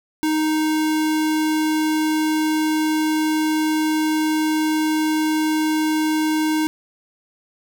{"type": "tone", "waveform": "square", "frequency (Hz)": 311.1, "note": "D#4", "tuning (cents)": 0, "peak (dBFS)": -18, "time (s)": [0.23, 6.67], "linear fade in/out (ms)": 0, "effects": []}